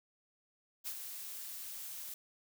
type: noise with ADSR envelope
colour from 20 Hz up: blue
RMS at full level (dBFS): -39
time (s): 0.84-2.14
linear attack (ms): 33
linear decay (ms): 66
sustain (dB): -6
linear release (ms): 3
effects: none